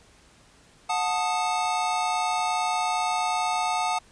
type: chord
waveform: square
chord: D# diminished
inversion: first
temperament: equal with one note detuned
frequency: 729 / 880 / 1244.5 Hz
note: F#5 / A5 / D#6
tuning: -26 / 0 / 0 cents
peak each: -28 / -28 / -31 dBFS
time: 0.89-3.99 s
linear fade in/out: 10 ms
effects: pink hiss -56 dBFS RMS until 4.11 s + resampled to 22050 Hz